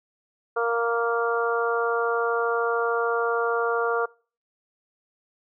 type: harmonic tone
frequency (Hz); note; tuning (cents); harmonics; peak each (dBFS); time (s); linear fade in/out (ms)
233.1; A#3; 0; 2 / 3 / 4 / 5 / 6; -24 / -30 / -33 / -29 / -29; 0.56-4.06; 10
effects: noise-tail reverb RT60 0.4 s tail -24 dB re dry